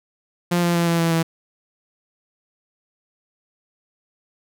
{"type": "tone with pitch steps", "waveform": "sawtooth", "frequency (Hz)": [174.61, 172.5, 170.42, 168.37, 166.34, 164.33], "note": ["F3", "F3", "F3", "E3", "E3", "E3"], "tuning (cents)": [0, -21, -42, 37, 16, -5], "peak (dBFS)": -13, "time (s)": [0.51, 1.23], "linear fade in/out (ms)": 10, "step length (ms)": 120, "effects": []}